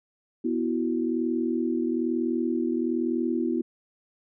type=chord; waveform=sine; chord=B suspended fourth; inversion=none; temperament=just; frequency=246.9 / 329.3 / 370.4 Hz; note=B3 / E4 / F#4; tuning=0 / -2 / +2 cents; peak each=-27 / -27 / -31 dBFS; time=0.44-3.62 s; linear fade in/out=10 ms; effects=none